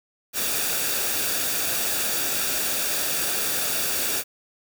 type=noise with comb filter; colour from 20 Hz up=white; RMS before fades=-25 dBFS; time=0.33-4.24 s; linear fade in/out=50 ms; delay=0.97 ms; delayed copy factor=-0.5; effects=none